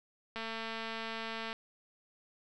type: click train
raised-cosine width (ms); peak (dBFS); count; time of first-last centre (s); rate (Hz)
0.3; -24; 264; 0.36-1.529; 225
effects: none